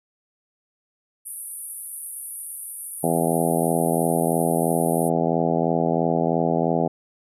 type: band-pass noise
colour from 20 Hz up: pink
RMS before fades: -35 dBFS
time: 1.25-5.1 s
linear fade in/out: 20 ms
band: 9300 to 12000 Hz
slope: 96 dB/octave
type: harmonic tone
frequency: 83 Hz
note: E2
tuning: 12 cents sharp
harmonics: 2 / 3 / 4 / 5 / 6 / 7 / 8 / 9 / 10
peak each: -25 / -26 / -28 / -27 / -28 / -29 / -27 / -28 / -33 dBFS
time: 3.03-6.88 s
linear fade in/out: 10 ms
effects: none